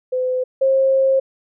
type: tone pair in turn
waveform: sine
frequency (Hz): 509 / 534.5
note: C5 / C5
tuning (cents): -48 / +37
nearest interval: minor second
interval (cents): 85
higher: second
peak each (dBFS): -17 / -12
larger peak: second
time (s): 0.12-0.44 / 0.61-1.2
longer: second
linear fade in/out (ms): 10
effects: none